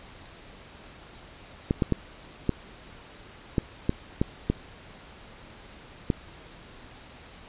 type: clicks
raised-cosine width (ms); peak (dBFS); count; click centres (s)
3; -9; 9; 1.709 / 1.822 / 1.923 / 2.493 / 3.582 / 3.894 / 4.215 / 4.5 / 6.102
effects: pink hiss -48 dBFS RMS until 7.48 s + resampled to 8000 Hz